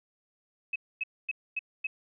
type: tone bursts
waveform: sine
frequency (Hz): 2570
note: E7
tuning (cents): -45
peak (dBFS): -28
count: 5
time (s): 0.73-1.87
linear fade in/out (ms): 5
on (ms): 28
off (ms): 250
effects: none